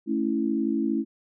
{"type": "chord", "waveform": "sine", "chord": "A major", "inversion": "none", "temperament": "equal", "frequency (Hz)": [220, 277.2, 329.6], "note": ["A3", "C#4", "E4"], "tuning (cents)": [0, 0, 0], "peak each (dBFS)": -27, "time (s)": [0.06, 1.05], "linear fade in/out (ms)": 50, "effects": []}